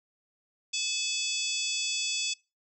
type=harmonic tone with a mistuned harmonic; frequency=860 Hz; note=A5; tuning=40 cents flat; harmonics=3 / 4 / 5 / 6 / 7 / 8 / 9; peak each=-35 / -34 / -37 / -38 / -37 / -38 / -37 dBFS; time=0.73-2.34 s; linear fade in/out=10 ms; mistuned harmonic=5; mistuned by=+120 cents; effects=noise-tail reverb RT60 0.3 s tail -26 dB re dry